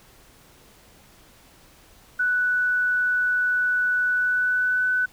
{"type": "tone with pitch glide", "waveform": "sine", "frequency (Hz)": [1483, 1499.4], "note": ["F#6", "F#6"], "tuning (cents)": [4, 23], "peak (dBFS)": -19, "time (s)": [2.19, 5.06], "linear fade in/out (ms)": 10, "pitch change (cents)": 19, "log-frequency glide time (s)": [4.09, 4.89], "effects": ["pink hiss -53 dBFS RMS until 5.12 s"]}